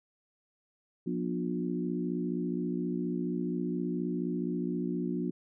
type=harmonic tone with a mistuned harmonic; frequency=59.5 Hz; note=A#1; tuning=36 cents sharp; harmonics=3 / 4 / 5 / 6; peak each=-34 / -35 / -36 / -37 dBFS; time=1.06-5.31 s; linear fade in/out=10 ms; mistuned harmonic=4; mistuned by=+34 cents; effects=none